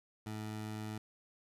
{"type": "tone", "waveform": "20% pulse", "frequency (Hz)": 107.8, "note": "A2", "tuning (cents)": -35, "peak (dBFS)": -35, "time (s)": [0.26, 0.98], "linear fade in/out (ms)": 5, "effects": ["resampled to 32000 Hz", "12-bit"]}